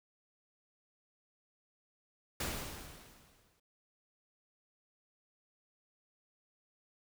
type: noise with exponential decay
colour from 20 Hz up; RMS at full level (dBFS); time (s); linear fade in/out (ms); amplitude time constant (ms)
pink; -35; 2.4-3.6; 5; 260
effects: none